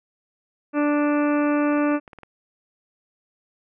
harmonic tone, 293.7 Hz, D4, in tune, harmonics 1 / 2 / 3 / 4 / 5 / 6 / 7 / 8 / 9, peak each -19 / -25 / -33 / -30 / -33 / -38 / -44 / -39 / -39 dBFS, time 0.73-2 s, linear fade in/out 50 ms
clicks, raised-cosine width 0.5 ms, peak -27 dBFS, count 7, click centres 1.728 / 1.777 / 1.916 / 2.078 / 2.132 / 2.187 / 2.233 s
effects none

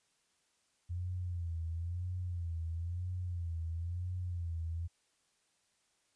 sine tone with vibrato, 86.3 Hz, F2, 20 cents flat, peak -35 dBFS, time 0.89-4.88 s, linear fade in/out 20 ms, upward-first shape sine, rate 1 Hz, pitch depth 88 cents each way, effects white hiss -75 dBFS RMS until 6.15 s + resampled to 22050 Hz

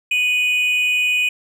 triangle tone pair together, 2480 / 2949 Hz, D#7 / F#7, -6 / -6 cents, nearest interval minor third, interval 300 cents, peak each -14 / -23 dBFS, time 0.11-1.29 s, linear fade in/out 5 ms, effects none

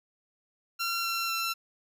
15% pulse tone with pitch steps, 1368 / 1358.6 / 1349.2 Hz, F6 / F6 / E6, -36 / -48 / +40 cents, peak -22 dBFS, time 0.79-1.54 s, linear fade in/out 20 ms, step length 250 ms, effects none

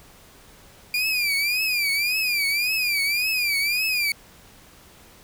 30% pulse tone with vibrato, 2401 Hz, D7, 38 cents sharp, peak -18 dBFS, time 0.94-4.12 s, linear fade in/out 2 ms, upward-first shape triangle, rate 1.8 Hz, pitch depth 150 cents each way, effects pink hiss -50 dBFS RMS until 5.23 s

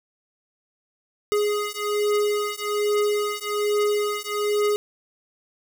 square beating tone pair, 415.3 / 416.5 Hz, G#4 / G#4, 0 / +5 cents, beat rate 1.2 Hz, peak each -25 dBFS, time 1.32-4.76 s, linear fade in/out 0 ms, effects none

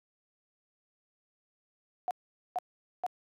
sine tone bursts, 726 Hz, F#5, 33 cents flat, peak -28 dBFS, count 3, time 2.08-3.064 s, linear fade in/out 0 ms, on 28 ms, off 450 ms, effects high-pass 400 Hz 12 dB/octave

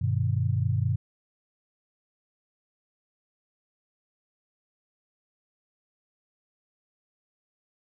sine chord, G augmented, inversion none, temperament just, 98 / 122.5 / 153.12 Hz, G2 / B2 / D#3, 0 / -14 / -27 cents, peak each -26 / -26 / -31 dBFS, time 0.01-0.96 s, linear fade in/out 10 ms, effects none

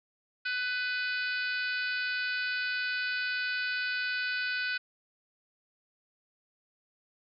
harmonic tone, 498.8 Hz, B4, 17 cents sharp, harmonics 3 / 4 / 5 / 6 / 7 / 8 / 9 / 10, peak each -31 / -44 / -37 / -44 / -48 / -43 / -42 / -48 dBFS, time 0.45-4.78 s, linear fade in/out 10 ms, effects none

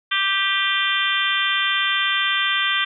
harmonic tone with a mistuned harmonic, 392 Hz, G4, in tune, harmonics 3 / 4 / 5 / 6 / 7 / 8 / 9, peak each -26 / -24 / -25 / -28 / -29 / -24 / -26 dBFS, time 0.11-2.85 s, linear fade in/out 10 ms, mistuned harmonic 6, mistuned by +32 cents, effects none

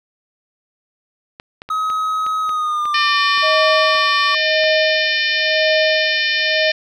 clicks, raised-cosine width 0.3 ms, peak -17 dBFS, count 10, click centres 1.399 / 1.619 / 1.69 / 1.901 / 2.265 / 2.493 / 2.855 / 3.377 / 3.951 / 4.639 s
triangle tone with pitch glide, 1271 to 1145.5 Hz, D#6 to D6, +36 to -44 cents, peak -15 dBFS, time 1.7-4.35 s, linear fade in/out 5 ms, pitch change -180 cents, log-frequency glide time 2.42-3.22 s
harmonic tone, 603 Hz, D5, 46 cents sharp, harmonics 3 / 4 / 5 / 6 / 7 / 8 / 9, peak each -19 / -21 / -23 / -25 / -26 / -27 / -28 dBFS, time 2.94-6.72 s, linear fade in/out 5 ms
sine tone with tremolo, 626 Hz, D#5, 10 cents sharp, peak -14 dBFS, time 3.42-6.72 s, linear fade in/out 20 ms, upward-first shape sine, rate 0.96 Hz, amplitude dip 95%
effects none

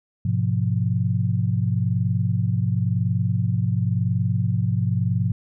sine chord, F diminished, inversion first, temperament just, 104.77 / 125.72 / 174.61 Hz, Ab2 / Cb3 / F3, +16 / +31 / 0 cents, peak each -22 / -23 / -25 dBFS, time 0.25-5.32 s, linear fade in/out 5 ms, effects none

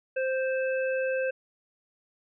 harmonic tone, 523.3 Hz, C5, in tune, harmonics 1 / 3 / 5, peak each -26 / -34 / -38 dBFS, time 0.16-1.31 s, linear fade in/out 10 ms, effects none

